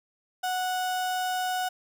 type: tone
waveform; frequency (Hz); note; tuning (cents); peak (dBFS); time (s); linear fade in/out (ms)
35% pulse; 737; F#5; -7; -25; 0.43-1.69; 10
effects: none